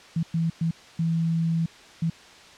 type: tone bursts at uneven times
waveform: sine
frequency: 164.81 Hz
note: E3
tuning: in tune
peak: -21 dBFS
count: 5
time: 0.16-0.23 / 0.34-0.5 / 0.61-0.71 / 0.99-1.66 / 2.02-2.1 s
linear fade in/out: 5 ms
effects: white hiss -48 dBFS RMS until 2.57 s + low-pass 5000 Hz 12 dB/octave